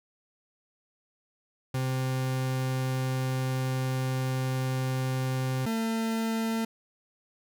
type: tone pair in turn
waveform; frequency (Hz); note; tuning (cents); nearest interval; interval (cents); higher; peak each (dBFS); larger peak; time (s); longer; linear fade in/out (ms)
40% pulse; 130.2 / 224.8; C3 / A3; -8 / +37; major sixth; 945; second; -26; neither; 1.74-5.66 / 5.66-6.65; first; 5
effects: none